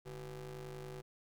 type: ring-modulated tone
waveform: 30% pulse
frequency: 117.8 Hz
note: A#2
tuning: 19 cents sharp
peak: -39 dBFS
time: 0.05-1.02 s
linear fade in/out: 20 ms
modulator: 261 Hz
effects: none